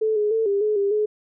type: tone with pitch steps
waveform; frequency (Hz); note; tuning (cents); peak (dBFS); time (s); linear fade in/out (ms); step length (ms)
sine; 436.9 / 419.4 / 446.8 / 400.1 / 425 / 399.8 / 423.9; A4 / G#4 / A4 / G4 / G#4 / G4 / G#4; -12 / +17 / +27 / +35 / +40 / +34 / +35; -18; 0.01-1.06; 10; 150
effects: none